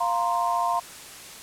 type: chord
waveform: sine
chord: F suspended fourth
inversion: none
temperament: equal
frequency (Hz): 698.5 / 932.3 / 1046.5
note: F5 / Bb5 / C6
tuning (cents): 0 / 0 / 0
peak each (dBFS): -26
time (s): 0-0.8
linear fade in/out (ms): 10
effects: white hiss -42 dBFS RMS until 1.42 s + low-pass 11000 Hz 12 dB/octave